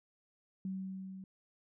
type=tone with level ramp; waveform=sine; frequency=190 Hz; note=F#3; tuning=46 cents sharp; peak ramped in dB=-35 to -45 dBFS; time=0.65-1.24 s; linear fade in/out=2 ms; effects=none